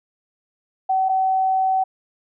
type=tone pair in turn; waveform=sine; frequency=760 / 760 Hz; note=F#5 / F#5; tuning=+46 / +46 cents; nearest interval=unison; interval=0 cents; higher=neither; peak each=-16 / -16 dBFS; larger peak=neither; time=0.89-1.09 / 1.09-1.84 s; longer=second; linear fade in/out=10 ms; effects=none